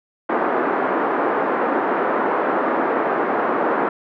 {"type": "band-pass noise", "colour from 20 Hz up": "pink", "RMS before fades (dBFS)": -20, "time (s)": [0.29, 3.89], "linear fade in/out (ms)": 5, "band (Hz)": [290, 1500], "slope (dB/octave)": 24, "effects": []}